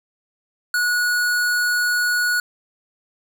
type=tone; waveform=square; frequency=1460 Hz; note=F#6; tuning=24 cents flat; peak=-18 dBFS; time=0.74-2.4 s; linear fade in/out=2 ms; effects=none